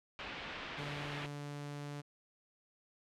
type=low-pass noise; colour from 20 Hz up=white; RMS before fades=-45 dBFS; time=0.19-1.26 s; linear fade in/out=0 ms; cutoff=3200 Hz; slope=24 dB/octave
type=tone; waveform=sawtooth; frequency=144.9 Hz; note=D3; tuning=23 cents flat; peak=-38 dBFS; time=0.77-2.02 s; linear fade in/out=20 ms
effects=low-pass 9000 Hz 12 dB/octave